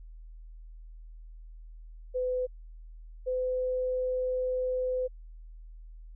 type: tone pair in turn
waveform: sine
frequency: 505 / 508.5 Hz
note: B4 / C5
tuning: +39 / -50 cents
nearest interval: unison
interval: 11 cents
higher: second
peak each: -27 / -27 dBFS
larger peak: neither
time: 2.14-2.47 / 3.26-5.08 s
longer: second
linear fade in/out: 20 ms
effects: added 40 Hz sine -44 dBFS peak until 6.15 s